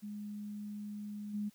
sine tone with level steps, 207.7 Hz, G#3, in tune, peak -40 / -34 dBFS, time 0.02-1.5 s, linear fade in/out 20 ms, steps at 1.33 s, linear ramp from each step 20 ms, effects white hiss -67 dBFS RMS until 1.54 s

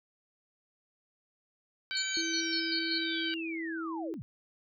harmonic tone, 769 Hz, G5, 33 cents flat, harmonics 2 / 3 / 4 / 5 / 6, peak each -37 / -39 / -40 / -41 / -42 dBFS, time 1.91-3.34 s, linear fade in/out 0 ms
sine tone bursts, 4356 Hz, C#8, 31 cents flat, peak -31 dBFS, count 6, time 1.95-2.982 s, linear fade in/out 2 ms, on 72 ms, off 120 ms
sine linear sweep, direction down, 7170 to 93.9 Hz, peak -38 dBFS, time 1.97-4.22 s, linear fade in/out 0 ms
sine tone with pitch glide, 328.8 to 326.2 Hz, E4 to E4, -4 to -18 cents, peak -35 dBFS, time 2.17-4.14 s, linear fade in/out 0 ms, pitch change -14 cents, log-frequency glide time 2.88-3.9 s
effects none

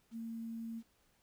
sine tone with quantisation, 227.8 Hz, A#3, 40 cents flat, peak -40 dBFS, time 0.11-0.83 s, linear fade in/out 50 ms, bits 11, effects pink hiss -73 dBFS RMS until 1.22 s

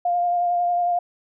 sine tone with vibrato, 703 Hz, F5, 11 cents sharp, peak -18 dBFS, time 0.05-0.99 s, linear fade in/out 5 ms, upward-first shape sine, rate 11 Hz, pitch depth 18 cents each way, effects none

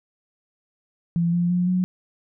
sine tone with pitch steps, 170 / 174.07 / 178.25 / 182.52 Hz, F3 / F3 / F3 / F#3, -46 / -5 / +36 / -23 cents, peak -18 dBFS, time 1.16-1.84 s, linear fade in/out 0 ms, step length 170 ms, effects none

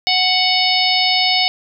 harmonic tone, 740 Hz, F#5, in tune, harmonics 1 / 3 / 4 / 5 / 6 / 7, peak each -20 / -20 / -20 / -20 / -20 / -20 dBFS, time 0.07-1.48 s, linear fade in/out 0 ms, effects none

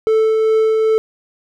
triangle tone with tremolo, 440 Hz, A4, in tune, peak -8 dBFS, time 0.07-0.98 s, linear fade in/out 0 ms, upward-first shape triangle, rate 2.5 Hz, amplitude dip 25%, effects none

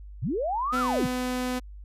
sine linear two-way sweep, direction up then down, 84.4 to 1403 to 84.4 Hz, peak -25 dBFS, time 0.22-1.07 s, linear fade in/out 10 ms, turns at 0.79 s
sawtooth tone, 251.5 Hz, B3, 32 cents sharp, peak -23 dBFS, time 0.72-1.6 s, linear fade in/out 20 ms
effects added 50 Hz sine -40 dBFS peak until 1.84 s + resampled to 32000 Hz

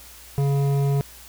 triangle tone with hard clipping, 139.9 Hz, C#3, 16 cents sharp, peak -20 dBFS, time 0.38-1.01 s, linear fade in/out 0 ms, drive 15 dB, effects added 60 Hz sine -49 dBFS peak until 1.28 s + white hiss -45 dBFS RMS until 1.28 s

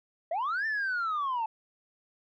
sine linear two-way sweep, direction up then down, 620 to 1800 to 863 Hz, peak -26 dBFS, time 0.31-1.46 s, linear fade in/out 5 ms, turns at 0.66 s, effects tanh soft clip ceiling -26 dBFS

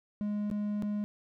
triangle tone with dropouts, 207.7 Hz, G#3, in tune, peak -28 dBFS, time 0.21-1.04 s, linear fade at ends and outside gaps 0 ms, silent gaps 0.501-0.513 / 0.823-0.831 s, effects none

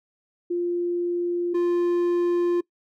sine / triangle tone pair in turn, 349.2 / 349.2 Hz, F4 / F4, 0 / 0 cents, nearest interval unison, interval 0 cents, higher neither, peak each -22 / -17 dBFS, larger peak second, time 0.5-1.54 / 1.54-2.61 s, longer second, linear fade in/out 10 ms, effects noise-tail reverb RT60 0.1 s tail -22 dB re dry

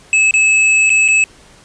square tone with dropouts, 2597 Hz, E7, 26 cents flat, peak -9 dBFS, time 0.13-1.24 s, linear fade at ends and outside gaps 1 ms, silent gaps 0.31-0.339 / 0.895-0.902 / 1.08-1.085 s, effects pink hiss -44 dBFS RMS until 1.64 s + resampled to 22050 Hz

